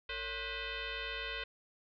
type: tone with frequency modulation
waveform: sine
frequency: 562 Hz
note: C#5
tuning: 24 cents sharp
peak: -37 dBFS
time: 0.09-1.44 s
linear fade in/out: 5 ms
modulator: 508 Hz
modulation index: 6.2
effects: none